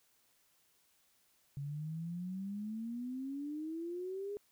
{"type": "exponential sweep", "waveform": "sine", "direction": "up", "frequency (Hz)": [138.59, 415.3], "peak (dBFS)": -38, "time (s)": [1.57, 4.37], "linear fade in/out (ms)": 0, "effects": ["white hiss -72 dBFS RMS until 4.51 s"]}